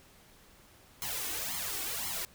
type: noise with flanger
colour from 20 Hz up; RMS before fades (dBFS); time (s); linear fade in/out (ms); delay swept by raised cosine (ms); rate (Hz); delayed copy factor
white; -36; 1.02-2.25; 0; 0.94 to 2.74; 1.9; +0.95
effects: pink hiss -59 dBFS RMS until 2.34 s